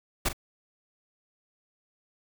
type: noise with echo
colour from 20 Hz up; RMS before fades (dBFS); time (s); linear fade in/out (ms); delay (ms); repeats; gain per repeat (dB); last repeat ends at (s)
pink; -25; 0.25-0.29; 10; 41; 1; -11; 0.331
effects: none